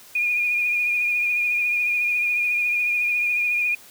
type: tone with vibrato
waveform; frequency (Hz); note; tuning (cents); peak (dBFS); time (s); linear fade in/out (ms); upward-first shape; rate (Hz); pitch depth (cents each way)
sine; 2439; D#7; -35; -19; 0.15-3.75; 5; sine; 14; 28
effects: white hiss -47 dBFS RMS until 3.9 s